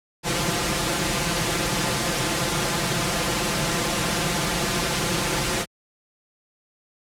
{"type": "noise with comb filter", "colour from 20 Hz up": "pink", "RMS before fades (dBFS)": -23, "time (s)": [0.23, 5.66], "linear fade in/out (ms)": 50, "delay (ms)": 5.8, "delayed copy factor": 0.8, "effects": ["high-pass 60 Hz 12 dB/octave", "low-pass 10000 Hz 12 dB/octave"]}